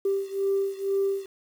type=beating tone pair; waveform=sine; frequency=392 / 394.1 Hz; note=G4 / G4; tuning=0 / +9 cents; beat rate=2.1 Hz; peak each=-25 / -27 dBFS; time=0.05-1.26 s; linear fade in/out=5 ms; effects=tanh soft clip ceiling -17 dBFS + 8-bit